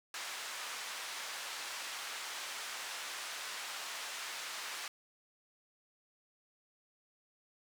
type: band-pass noise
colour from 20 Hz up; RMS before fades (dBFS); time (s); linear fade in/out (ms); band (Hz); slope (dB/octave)
pink; -43; 0.14-4.88; 2; 1100 to 8200; 12
effects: none